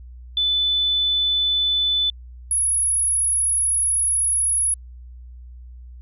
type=tone pair in turn; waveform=sine; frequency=3500 / 10488 Hz; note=A7 / E9; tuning=-10 / -10 cents; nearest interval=octave + perfect fifth; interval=1900 cents; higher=second; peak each=-17 dBFS; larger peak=neither; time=0.37-2.1 / 2.51-4.74 s; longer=second; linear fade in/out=2 ms; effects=added 61 Hz sine -37 dBFS peak until 6.01 s